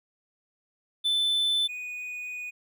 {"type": "tone pair in turn", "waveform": "triangle", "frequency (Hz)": [3520, 2476], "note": ["A7", "D#7"], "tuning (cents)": [0, -9], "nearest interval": "tritone", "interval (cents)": 609, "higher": "first", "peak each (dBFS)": [-21, -32], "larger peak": "first", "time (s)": [[1.04, 1.68], [1.68, 2.51]], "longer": "second", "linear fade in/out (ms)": 20, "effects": []}